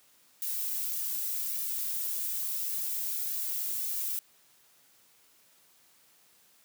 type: noise with flanger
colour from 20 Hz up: violet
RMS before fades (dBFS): -33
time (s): 0.42-4.19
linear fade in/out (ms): 0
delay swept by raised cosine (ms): 1.7 to 2.47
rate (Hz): 1.7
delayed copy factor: +0.5
effects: white hiss -63 dBFS RMS until 6.64 s + high-pass 100 Hz 12 dB/octave